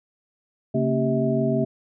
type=tone cluster; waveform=sine; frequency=136.7 / 228 / 273.9 / 390.2 / 644 Hz; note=C#3 / A#3 / C#4 / G4 / E5; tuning=-24 / -38 / -21 / -8 / -41 cents; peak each=-25 / -24 / -28 / -26 / -26 dBFS; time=0.74-1.65 s; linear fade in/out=10 ms; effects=none